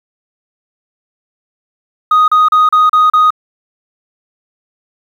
sine tone bursts, 1246 Hz, D#6, 2 cents sharp, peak -3 dBFS, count 6, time 2.11-3.305 s, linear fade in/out 5 ms, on 170 ms, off 35 ms, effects tanh soft clip ceiling -4 dBFS + 7-bit

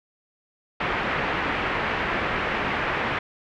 white low-pass noise, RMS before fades -26 dBFS, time 0.8-3.19 s, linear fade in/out 5 ms, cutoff 2300 Hz, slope 24 dB/octave, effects none

